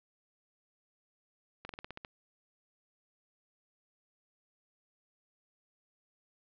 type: slowing click train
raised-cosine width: 0.3 ms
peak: -26 dBFS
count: 8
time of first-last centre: 1.65-2.048 s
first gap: 42 ms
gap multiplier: 1.1
effects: low-pass 4000 Hz 12 dB/octave